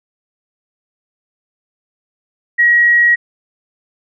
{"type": "tone", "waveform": "sine", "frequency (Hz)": 1903, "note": "A#6", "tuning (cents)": 35, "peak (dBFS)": -7, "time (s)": [2.58, 3.16], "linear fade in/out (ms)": 20, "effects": []}